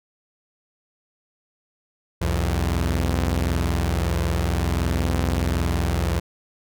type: tone pair together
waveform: sawtooth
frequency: 63.85 / 85.3 Hz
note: C2 / F2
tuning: -42 / -40 cents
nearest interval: perfect fourth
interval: 502 cents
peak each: -19 dBFS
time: 2.21-6.2 s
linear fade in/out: 10 ms
effects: none